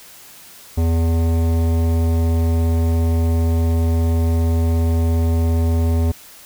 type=tone with hard clipping; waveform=sine; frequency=82.6 Hz; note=E2; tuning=4 cents sharp; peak=-16 dBFS; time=0.77-6.12 s; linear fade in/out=10 ms; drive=15 dB; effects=white hiss -42 dBFS RMS until 6.45 s